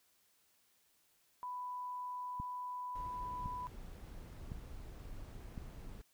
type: tone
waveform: sine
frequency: 993 Hz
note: B5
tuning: 9 cents sharp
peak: -40 dBFS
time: 1.43-3.67 s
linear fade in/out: 0 ms
type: click train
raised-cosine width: 5 ms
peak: -31 dBFS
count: 4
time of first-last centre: 2.4-5.578 s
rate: 0.944 Hz
type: noise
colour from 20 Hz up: brown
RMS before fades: -49 dBFS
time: 2.95-6.02 s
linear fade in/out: 5 ms
effects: white hiss -73 dBFS RMS until 6.13 s